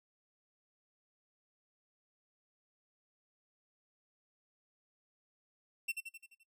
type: tone with echo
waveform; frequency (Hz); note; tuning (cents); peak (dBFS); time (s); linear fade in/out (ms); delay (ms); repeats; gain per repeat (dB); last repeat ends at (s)
45% pulse; 2700; E7; +41; -33; 5.88-5.92; 10; 86; 6; -5; 6.436
effects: noise-tail reverb RT60 0.2 s tail -23 dB re dry